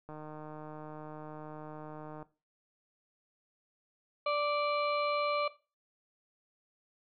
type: click train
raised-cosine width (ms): 1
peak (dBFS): -32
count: 328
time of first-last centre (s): 0.09-2.227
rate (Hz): 153
type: harmonic tone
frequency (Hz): 586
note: D5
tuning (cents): -4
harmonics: 1 / 2 / 4 / 5 / 6 / 7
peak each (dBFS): -31 / -32 / -40 / -48 / -53 / -45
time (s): 4.26-5.48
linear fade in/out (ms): 5
effects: noise-tail reverb RT60 0.3 s tail -17 dB re dry